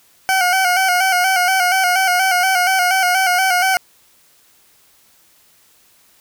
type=tone with vibrato; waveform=20% pulse; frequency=740 Hz; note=F#5; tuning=in tune; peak=-8 dBFS; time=0.29-3.77 s; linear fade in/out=0 ms; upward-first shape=square; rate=4.2 Hz; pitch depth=52 cents each way; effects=white hiss -53 dBFS RMS until 6.2 s